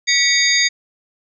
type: tone cluster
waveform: sine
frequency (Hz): 1946 / 2235 / 3691 / 4759 / 6610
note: B6 / C#7 / A#7 / D8 / G#8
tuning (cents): -26 / +14 / -18 / +22 / -9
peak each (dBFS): -19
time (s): 0.07-0.69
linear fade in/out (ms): 20
effects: none